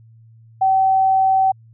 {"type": "tone", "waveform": "sine", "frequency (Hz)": 766, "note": "G5", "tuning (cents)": -40, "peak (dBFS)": -12, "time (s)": [0.61, 1.52], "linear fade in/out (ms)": 10, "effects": ["added 113 Hz sine -44 dBFS peak until 1.73 s"]}